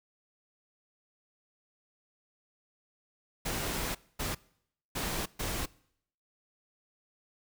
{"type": "noise bursts at uneven times", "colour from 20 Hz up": "pink", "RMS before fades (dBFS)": -34, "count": 4, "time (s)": [[3.45, 3.95], [4.19, 4.35], [4.95, 5.26], [5.39, 5.66]], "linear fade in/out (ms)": 10, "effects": ["noise-tail reverb RT60 0.7 s tail -23 dB re dry"]}